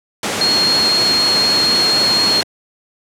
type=tone in noise; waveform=sine; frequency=4274 Hz; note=C8; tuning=36 cents sharp; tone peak=-12 dBFS; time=0.41-2.41 s; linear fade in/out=2 ms; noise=pink; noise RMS=-18 dBFS; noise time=0.23-2.43 s; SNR=+3 dB; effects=high-pass 200 Hz 12 dB/octave + low-pass 9000 Hz 12 dB/octave